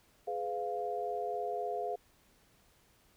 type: chord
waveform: sine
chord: F diminished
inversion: first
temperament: just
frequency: 419.1 / 502.9 / 698.5 Hz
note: Ab4 / Cb5 / F5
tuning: +16 / +31 / 0 cents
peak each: -38 / -40 / -36 dBFS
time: 0.27-1.96 s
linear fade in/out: 10 ms
effects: pink hiss -67 dBFS RMS until 3.16 s